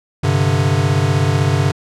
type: chord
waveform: square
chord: G suspended fourth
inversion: none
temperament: equal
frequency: 98 / 130.81 / 146.83 Hz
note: G2 / C3 / D3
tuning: 0 / 0 / 0 cents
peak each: -18 dBFS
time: 0.23-1.72 s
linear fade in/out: 10 ms
effects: low-pass 8000 Hz 12 dB/octave